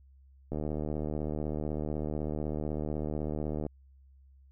click train, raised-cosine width 2 ms, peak -21 dBFS, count 240, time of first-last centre 0.52-3.665 s, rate 76 Hz, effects added 67 Hz sine -55 dBFS peak until 4.51 s

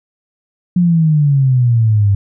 sine exponential sweep, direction down, 180.5 to 98 Hz, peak -8 dBFS, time 0.76-2.15 s, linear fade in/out 5 ms, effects none

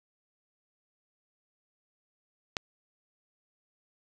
click, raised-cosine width 0.2 ms, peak -12 dBFS, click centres 2.568 s, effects none

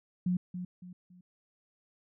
sine tone with echo, 180 Hz, F#3, 47 cents flat, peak -26 dBFS, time 0.26-0.37 s, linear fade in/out 5 ms, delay 280 ms, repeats 3, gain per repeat -9 dB, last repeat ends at 1.21 s, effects none

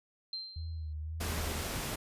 sine tone with exponential decay, 4139 Hz, C8, 20 cents flat, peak -34 dBFS, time 0.33-0.93 s, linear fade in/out 2 ms, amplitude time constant 130 ms
sine tone with vibrato, 78.9 Hz, D#2, 25 cents sharp, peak -36 dBFS, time 0.56-1.61 s, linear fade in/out 5 ms, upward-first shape sine, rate 1.9 Hz, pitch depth 57 cents each way
pink noise, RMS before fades -37 dBFS, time 1.2-1.96 s, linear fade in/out 10 ms
effects resampled to 32000 Hz

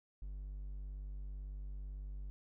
triangle tone, 49 Hz, G1, in tune, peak -40 dBFS, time 0.22-2.3 s, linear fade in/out 0 ms, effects none

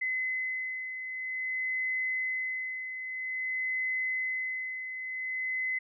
sine beating tone pair, 2035 / 2035.51 Hz, C7 / C7, -49 / -48 cents, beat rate 0.51 Hz, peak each -31 / -39 dBFS, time 0.01-5.79 s, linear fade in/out 10 ms, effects none

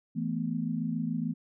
sine chord, E suspended fourth, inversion none, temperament equal, 164.81 / 220 / 246.9 Hz, E3 / A3 / B3, 0 / 0 / 0 cents, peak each -33 dBFS, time 0.15-1.34 s, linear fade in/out 20 ms, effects none

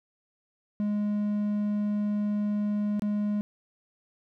triangle tone with dropouts, 207.7 Hz, G#3, in tune, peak -23 dBFS, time 0.8-3.41 s, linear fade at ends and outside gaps 0 ms, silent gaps 2.995-3.021 s, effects none

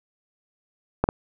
clicks, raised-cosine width 1 ms, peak -5 dBFS, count 2, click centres 1.04 / 1.089 s, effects none

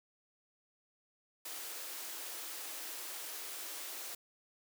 white high-pass noise, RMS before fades -44 dBFS, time 1.45-4.15 s, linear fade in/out 5 ms, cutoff 280 Hz, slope 96 dB/octave, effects none

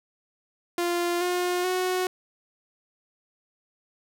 sawtooth tone with pitch steps, 347.8 / 357.6 / 367.6 Hz, F4 / F4 / F#4, -7 / +41 / -11 cents, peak -20 dBFS, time 0.78-2.07 s, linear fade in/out 2 ms, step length 430 ms, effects none

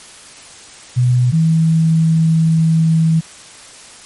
sine tone pair in turn, 124.3 / 161.71 Hz, B2 / E3, +12 / -33 cents, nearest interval perfect fourth, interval 455 cents, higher second, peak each -9 dBFS, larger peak neither, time 0.96-1.32 / 1.32-3.21 s, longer second, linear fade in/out 20 ms, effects white hiss -38 dBFS RMS until 4.05 s + MP3 48 kbps

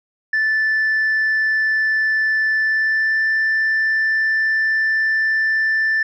sine tone with pitch glide, 1756 to 1768.2 Hz, A6 to A6, -4 to +8 cents, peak -13 dBFS, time 0.33-6.03 s, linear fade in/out 5 ms, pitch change +12 cents, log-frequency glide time 2.58-3.23 s, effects tanh soft clip ceiling -13 dBFS

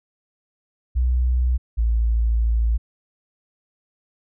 sine tone pair in turn, 62.1 / 56.6 Hz, B1 / A1, +10 / +50 cents, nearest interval major second, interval 160 cents, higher first, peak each -16 dBFS, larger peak neither, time 0.95-1.58 / 1.77-2.78 s, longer second, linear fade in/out 20 ms, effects none

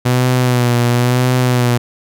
sawtooth tone with vibrato, 123.47 Hz, B2, in tune, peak -7 dBFS, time 0.05-1.78 s, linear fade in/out 10 ms, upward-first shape sine, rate 0.98 Hz, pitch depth 44 cents each way, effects none

